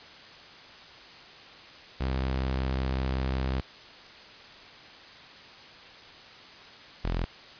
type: tone pair in turn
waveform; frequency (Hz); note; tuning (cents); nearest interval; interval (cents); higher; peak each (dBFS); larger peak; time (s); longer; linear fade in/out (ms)
sawtooth; 65.41 / 42.53; C2 / F1; 0 / -45; perfect fifth; 745; first; -23; neither; 2-3.61 / 7.04-7.25; first; 10
effects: white hiss -48 dBFS RMS until 7.59 s + resampled to 11025 Hz